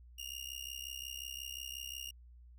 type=tone with amplitude modulation; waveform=sawtooth; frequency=2834 Hz; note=F7; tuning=25 cents sharp; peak=-35 dBFS; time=0.18-2.11 s; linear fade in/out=10 ms; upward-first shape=sine; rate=65.6 Hz; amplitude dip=95%; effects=added 60 Hz sine -54 dBFS peak until 2.58 s